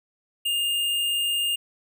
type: tone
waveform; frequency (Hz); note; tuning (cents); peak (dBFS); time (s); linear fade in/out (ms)
square; 2822; F7; +17; -23; 0.45-1.56; 10
effects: none